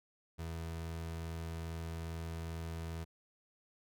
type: tone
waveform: 30% pulse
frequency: 82.4 Hz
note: E2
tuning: in tune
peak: -37 dBFS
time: 0.38-3.05 s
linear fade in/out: 20 ms
effects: none